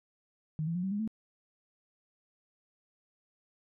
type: tone with pitch steps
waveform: sine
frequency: 155.56 / 166.73 / 178.69 / 191.52 / 205.3 / 220 Hz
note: D#3 / E3 / F3 / G3 / G#3 / A3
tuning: 0 / +20 / +40 / -40 / -20 / 0 cents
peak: -30 dBFS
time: 0.59-1.076 s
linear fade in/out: 0 ms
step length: 81 ms
effects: none